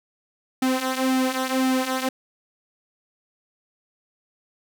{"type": "tone with flanger", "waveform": "sawtooth", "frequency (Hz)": 260, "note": "C4", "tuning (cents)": -11, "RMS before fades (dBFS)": -23, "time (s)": [0.62, 2.09], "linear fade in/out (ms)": 5, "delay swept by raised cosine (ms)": [2, 4.3], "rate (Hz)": 1.9, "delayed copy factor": -0.7, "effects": []}